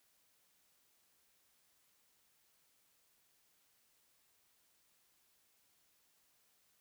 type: silence
effects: white hiss -74 dBFS RMS until 6.8 s

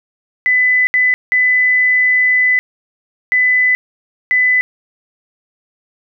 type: tone bursts at uneven times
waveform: sine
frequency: 2003 Hz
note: B6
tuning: 24 cents sharp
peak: -9 dBFS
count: 5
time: 0.46-0.87 / 0.94-1.14 / 1.32-2.59 / 3.32-3.75 / 4.31-4.61 s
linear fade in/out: 0 ms
effects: none

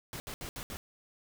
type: noise bursts at uneven times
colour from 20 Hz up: pink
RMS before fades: -41 dBFS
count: 5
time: 0.13-0.2 / 0.27-0.34 / 0.41-0.49 / 0.56-0.63 / 0.7-0.77 s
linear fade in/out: 0 ms
effects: none

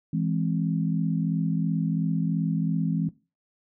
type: chord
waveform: sine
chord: E augmented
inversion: none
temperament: equal with one note detuned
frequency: 164.81 / 207.7 / 263.1 Hz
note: E3 / G#3 / B#3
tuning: 0 / 0 / +10 cents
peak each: -25 / -29 / -30 dBFS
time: 0.13-3.09 s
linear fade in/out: 5 ms
effects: noise-tail reverb RT60 0.3 s tail -18 dB re dry

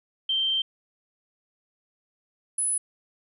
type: tone pair in turn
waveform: sine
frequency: 3136 / 10095 Hz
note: G7 / D#9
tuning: 0 / +24 cents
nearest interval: octave + minor sixth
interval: 2024 cents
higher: second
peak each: -22 / -23 dBFS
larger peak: first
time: 0.29-0.62 / 2.58-2.78 s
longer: first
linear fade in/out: 5 ms
effects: none

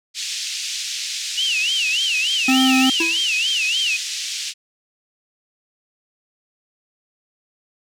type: band-pass noise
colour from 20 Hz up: white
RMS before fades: -27 dBFS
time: 0.14-4.54 s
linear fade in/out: 50 ms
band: 2500 to 6600 Hz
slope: 24 dB/octave
type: tone with vibrato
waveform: sine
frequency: 2827 Hz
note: F7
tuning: 20 cents sharp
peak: -18 dBFS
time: 1.37-3.97 s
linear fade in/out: 10 ms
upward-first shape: sine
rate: 3.4 Hz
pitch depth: 210 cents each way
type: tone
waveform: square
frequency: 261.6 Hz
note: C4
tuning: in tune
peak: -15 dBFS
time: 2.48-2.9 s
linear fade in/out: 5 ms
type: tone with exponential decay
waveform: square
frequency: 331.4 Hz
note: E4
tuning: 9 cents sharp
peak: -19 dBFS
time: 3-3.25 s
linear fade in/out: 5 ms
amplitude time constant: 53 ms
effects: none

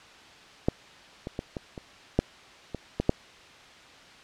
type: clicks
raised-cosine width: 2 ms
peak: -8 / -20 / -17 / -19 / -24 / -7 / -19 / -12 / -6 dBFS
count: 9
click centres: 0.685 / 1.271 / 1.391 / 1.568 / 1.778 / 2.19 / 2.747 / 3 / 3.094 s
effects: white hiss -50 dBFS RMS until 4.23 s + low-pass 4000 Hz 12 dB/octave

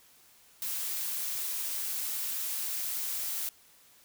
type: noise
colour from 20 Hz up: blue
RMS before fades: -34 dBFS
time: 0.62-3.49 s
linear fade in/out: 2 ms
effects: white hiss -60 dBFS RMS until 4.04 s

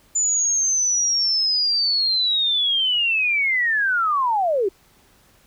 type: linear sweep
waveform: sine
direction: down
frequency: 7050 to 360.7 Hz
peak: -17 dBFS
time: 0.15-4.69 s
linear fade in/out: 10 ms
effects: pink hiss -56 dBFS RMS until 5.46 s

